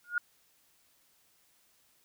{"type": "tone with exponential growth", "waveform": "sine", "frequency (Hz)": 1432, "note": "F6", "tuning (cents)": 43, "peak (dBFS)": -23, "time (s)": [0.04, 0.18], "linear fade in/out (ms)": 2, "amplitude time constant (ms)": 29, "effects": ["white hiss -68 dBFS RMS until 2.04 s"]}